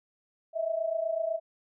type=tone pair together; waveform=sine; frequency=633 / 661 Hz; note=D#5 / E5; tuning=+30 / +5 cents; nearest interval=minor second; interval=75 cents; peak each=-32 / -29 dBFS; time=0.53-1.4 s; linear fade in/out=50 ms; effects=none